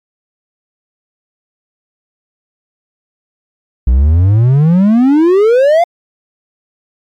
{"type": "exponential sweep", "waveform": "triangle", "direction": "up", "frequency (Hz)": [58.27, 710], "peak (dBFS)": -3, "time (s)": [3.87, 5.84], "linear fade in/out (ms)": 5, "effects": ["MP3 96 kbps"]}